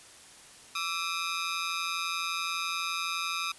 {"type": "ring-modulated tone", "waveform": "15% pulse", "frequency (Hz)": 1244.5, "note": "D#6", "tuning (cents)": 0, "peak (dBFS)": -21, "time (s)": [0.75, 3.52], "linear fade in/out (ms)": 5, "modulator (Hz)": 85.9, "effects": ["white hiss -52 dBFS RMS until 3.58 s", "resampled to 24000 Hz"]}